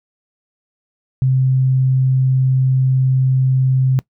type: tone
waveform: sine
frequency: 130.8 Hz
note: C3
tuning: in tune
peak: -11 dBFS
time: 1.22-3.99 s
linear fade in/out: 0 ms
effects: noise-tail reverb RT60 0.1 s tail -21 dB re dry